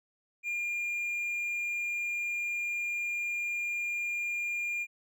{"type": "tone", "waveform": "triangle", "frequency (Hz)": 2408, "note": "D7", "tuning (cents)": 43, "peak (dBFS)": -29, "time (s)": [0.43, 4.87], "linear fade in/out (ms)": 50, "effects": []}